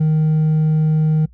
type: tone with hard clipping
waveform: sine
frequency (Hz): 155.6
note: D#3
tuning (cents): 0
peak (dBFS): -13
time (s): 0-1.26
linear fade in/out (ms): 10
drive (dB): 2
effects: noise-tail reverb RT60 0.1 s tail -23 dB re dry + added 60 Hz sine -43 dBFS peak until 1.33 s